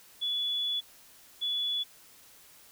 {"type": "tone pair in turn", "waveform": "sine", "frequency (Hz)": [3420, 3420], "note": ["A7", "A7"], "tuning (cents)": [-50, -50], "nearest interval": "unison", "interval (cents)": 0, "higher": "neither", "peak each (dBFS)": -28, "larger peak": "neither", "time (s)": [[0.21, 0.81], [1.41, 1.84]], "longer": "first", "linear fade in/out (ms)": 20, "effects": ["white hiss -56 dBFS RMS until 2.71 s"]}